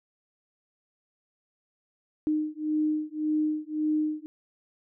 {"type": "beating tone pair", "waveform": "sine", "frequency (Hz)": [305.7, 307.5], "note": ["D#4", "D#4"], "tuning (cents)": [-30, -20], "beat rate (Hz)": 1.8, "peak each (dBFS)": -28, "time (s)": [2.27, 4.26], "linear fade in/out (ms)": 0, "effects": []}